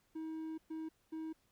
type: tone bursts at uneven times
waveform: triangle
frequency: 318.4 Hz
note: D#4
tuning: 40 cents sharp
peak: -38 dBFS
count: 3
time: 0.15-0.58 / 0.7-0.89 / 1.12-1.33 s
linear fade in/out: 10 ms
effects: pink hiss -75 dBFS RMS until 1.51 s